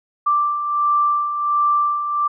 sine beating tone pair, 1174.7 / 1176.1 Hz, D6 / D6, 0 / +2 cents, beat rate 1.4 Hz, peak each -24 / -16 dBFS, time 0.26-2.28 s, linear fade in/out 10 ms, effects none

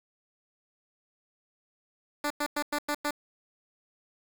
10% pulse tone bursts, 293.7 Hz, D4, in tune, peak -19 dBFS, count 6, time 2.24-3.109 s, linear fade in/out 5 ms, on 64 ms, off 97 ms, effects 8-bit

